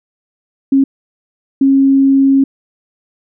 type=tone bursts at uneven times; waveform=sine; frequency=271.9 Hz; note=C#4; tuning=33 cents flat; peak=-6 dBFS; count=2; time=0.72-0.84 / 1.61-2.44 s; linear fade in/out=5 ms; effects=none